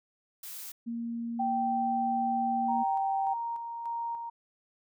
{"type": "noise", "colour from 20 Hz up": "blue", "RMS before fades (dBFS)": -42, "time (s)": [0.43, 0.72], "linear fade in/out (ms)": 5}
{"type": "tone with pitch glide", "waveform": "sine", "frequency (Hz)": [233.1, 234.6], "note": ["A#3", "A#3"], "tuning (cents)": [0, 11], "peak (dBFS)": -32, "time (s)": [0.86, 2.84], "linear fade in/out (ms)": 20, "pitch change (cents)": 11, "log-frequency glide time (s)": [1.24, 1.91]}
{"type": "tone", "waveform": "sine", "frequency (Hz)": 780, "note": "G5", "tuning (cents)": -9, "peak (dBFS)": -27, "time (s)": [1.39, 3.34], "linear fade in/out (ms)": 10}
{"type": "tone with tremolo", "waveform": "sine", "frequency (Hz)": 932.3, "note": "A#5", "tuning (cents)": 0, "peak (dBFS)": -31, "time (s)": [2.68, 4.3], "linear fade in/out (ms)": 10, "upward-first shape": "square", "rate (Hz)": 1.7, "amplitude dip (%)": 40}
{"effects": []}